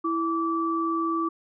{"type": "tone pair together", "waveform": "sine", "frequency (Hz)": [329.6, 1158.1], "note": ["E4", "D6"], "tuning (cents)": [0, -25], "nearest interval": "octave + minor seventh", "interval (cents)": 2175, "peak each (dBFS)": -26, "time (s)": [0.04, 1.29], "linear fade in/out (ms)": 10, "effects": []}